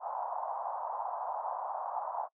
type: band-pass noise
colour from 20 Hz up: white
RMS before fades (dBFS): -37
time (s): 0-2.29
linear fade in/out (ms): 50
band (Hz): 670 to 1000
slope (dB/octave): 48
effects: noise-tail reverb RT60 0.1 s tail -25 dB re dry